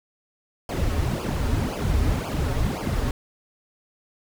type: noise with flanger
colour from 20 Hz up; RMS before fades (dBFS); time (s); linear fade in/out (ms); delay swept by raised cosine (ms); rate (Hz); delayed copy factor
brown; -24; 0.69-3.11; 2; 0.51 to 6.11; 1.9; -1
effects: none

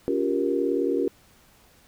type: chord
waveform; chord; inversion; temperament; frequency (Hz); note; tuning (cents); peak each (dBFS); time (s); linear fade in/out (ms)
sine; G half-diminished seventh; second; just; 282.2 / 352.8 / 392 / 470.4; Db4 / F4 / G4 / Bb4; +31 / +18 / 0 / +16; -27; 0.08-1.08; 0
effects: pink hiss -57 dBFS RMS until 1.87 s

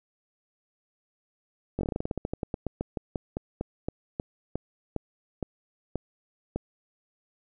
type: slowing click train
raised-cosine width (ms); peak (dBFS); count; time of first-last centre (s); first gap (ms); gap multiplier
2; -16; 28; 1.79-6.56; 20; 1.14
effects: none

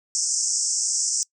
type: band-pass noise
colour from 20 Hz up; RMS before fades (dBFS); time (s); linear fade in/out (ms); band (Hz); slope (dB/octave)
pink; -24; 0.15-1.23; 0; 5300 to 8400; 96
effects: noise-tail reverb RT60 0.1 s tail -24 dB re dry

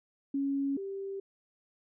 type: tone pair in turn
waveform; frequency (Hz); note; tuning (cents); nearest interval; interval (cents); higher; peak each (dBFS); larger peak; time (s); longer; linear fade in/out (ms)
sine; 277 / 391.7; C#4 / G4; -1 / -1; tritone; 600; second; -28 / -35; first; 0.34-0.77 / 0.77-1.2; neither; 5
effects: none

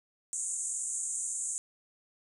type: band-pass noise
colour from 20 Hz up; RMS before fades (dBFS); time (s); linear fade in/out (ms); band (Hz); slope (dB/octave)
pink; -35; 0.33-1.58; 0; 6700 to 9300; 96
effects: none

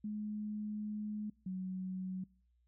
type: tone pair in turn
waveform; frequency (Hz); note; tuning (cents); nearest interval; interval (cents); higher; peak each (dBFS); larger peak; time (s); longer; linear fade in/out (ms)
sine; 211.1 / 186.49; G#3 / F#3; +29 / +14; major second; 215; first; -37 / -37; neither; 0.04-1.3 / 1.46-2.24; first; 5
effects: noise-tail reverb RT60 0.5 s tail -26 dB re dry + added 60 Hz sine -70 dBFS peak until 2.67 s

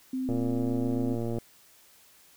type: tone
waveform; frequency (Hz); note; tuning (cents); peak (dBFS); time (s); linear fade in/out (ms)
sine; 259.5; C4; -14; -28; 0.13-1.15; 5
type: click train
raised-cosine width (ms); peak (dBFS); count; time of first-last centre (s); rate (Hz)
2; -20; 128; 0.29-1.385; 116
effects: white hiss -58 dBFS RMS until 2.36 s

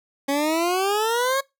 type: exponential sweep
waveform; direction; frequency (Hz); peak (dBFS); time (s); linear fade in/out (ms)
20% pulse; up; 274.4 to 554; -15; 0.28-1.41; 10
effects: noise-tail reverb RT60 0.2 s tail -23 dB re dry

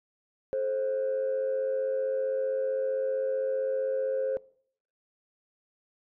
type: tone pair together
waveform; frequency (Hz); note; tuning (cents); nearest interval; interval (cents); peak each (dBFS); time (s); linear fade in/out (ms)
sine; 433 / 528.5; A4 / C5; -28 / +17; minor third; 345; -33 / -26; 0.53-4.37; 0
effects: noise-tail reverb RT60 0.6 s tail -22 dB re dry + tanh soft clip ceiling -22 dBFS

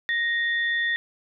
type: tone pair together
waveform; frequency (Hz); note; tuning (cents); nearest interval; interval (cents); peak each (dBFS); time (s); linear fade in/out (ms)
sine; 1868 / 3526; A#6 / A7; +3 / +3; major seventh; 1100; -22 / -32; 0.09-0.96; 0
effects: none

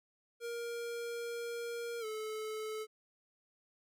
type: tone with pitch glide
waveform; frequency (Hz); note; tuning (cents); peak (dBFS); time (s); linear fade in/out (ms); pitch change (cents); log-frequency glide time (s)
square; 470 to 433.5; A#4 to A4; +14 to -26; -39; 0.4-2.87; 50; -140; 2-2.05
effects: none

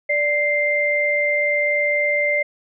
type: tone pair together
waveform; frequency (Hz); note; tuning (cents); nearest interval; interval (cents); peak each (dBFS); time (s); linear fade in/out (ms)
sine; 587 / 2092; D5 / C7; -1 / -1; octave + minor seventh; 2200; -21 / -18; 0.09-2.43; 10
effects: none

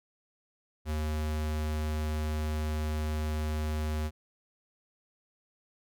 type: tone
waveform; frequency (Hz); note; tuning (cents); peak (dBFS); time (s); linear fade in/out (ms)
square; 76.8; D#2; -22; -30; 0.85-4.11; 50
effects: none

